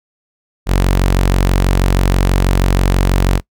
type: tone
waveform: sawtooth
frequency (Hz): 46.2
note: F#1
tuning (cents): -2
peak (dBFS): -6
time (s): 0.66-3.41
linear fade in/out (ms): 50
effects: noise-tail reverb RT60 0.1 s tail -22 dB re dry